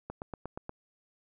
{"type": "click train", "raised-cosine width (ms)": 1, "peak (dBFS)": -24, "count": 6, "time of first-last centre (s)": [0.1, 0.694], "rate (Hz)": 8.42, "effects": []}